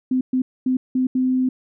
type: tone bursts at uneven times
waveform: sine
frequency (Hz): 256.8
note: C4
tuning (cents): -32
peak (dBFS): -16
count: 5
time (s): 0.11-0.21 / 0.33-0.42 / 0.66-0.77 / 0.95-1.07 / 1.15-1.49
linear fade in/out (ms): 5
effects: none